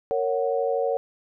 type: chord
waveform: sine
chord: F# major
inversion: first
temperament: just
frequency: 462.5 / 555 / 740 Hz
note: A#4 / C#5 / F#5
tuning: -14 / +2 / 0 cents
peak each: -25 / -25 / -29 dBFS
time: 0.11-0.97 s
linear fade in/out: 0 ms
effects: none